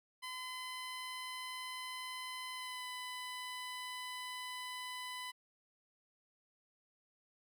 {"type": "tone with pitch glide", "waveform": "15% pulse", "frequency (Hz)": [1018, 1002.2], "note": ["C6", "B5"], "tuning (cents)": [-48, 25], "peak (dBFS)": -36, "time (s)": [0.22, 5.32], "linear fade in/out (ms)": 20, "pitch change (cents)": -27, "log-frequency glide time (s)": [2.53, 2.86], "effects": []}